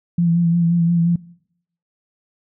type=tone with vibrato; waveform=sine; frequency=170 Hz; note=F3; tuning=46 cents flat; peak=-13 dBFS; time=0.18-1.16 s; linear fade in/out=5 ms; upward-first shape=sine; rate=5.7 Hz; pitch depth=32 cents each way; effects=noise-tail reverb RT60 0.7 s tail -21 dB re dry